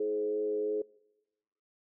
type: tone with frequency modulation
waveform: sine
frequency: 423.5 Hz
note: G#4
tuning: 34 cents sharp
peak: -28 dBFS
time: 0-0.82 s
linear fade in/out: 5 ms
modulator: 103 Hz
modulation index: 0.5
effects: noise-tail reverb RT60 1.0 s tail -24 dB re dry